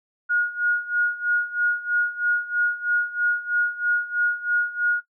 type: tone with tremolo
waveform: sine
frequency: 1440 Hz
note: F#6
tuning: 47 cents flat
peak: -16 dBFS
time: 0.29-5.01 s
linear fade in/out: 20 ms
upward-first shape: sine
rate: 3.1 Hz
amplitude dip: 85%
effects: noise-tail reverb RT60 0.1 s tail -17 dB re dry